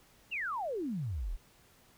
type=exponential sweep; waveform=sine; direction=down; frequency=2921 to 32.17 Hz; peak=-33 dBFS; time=0.31-1.37 s; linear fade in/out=20 ms; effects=pink hiss -63 dBFS RMS until 1.97 s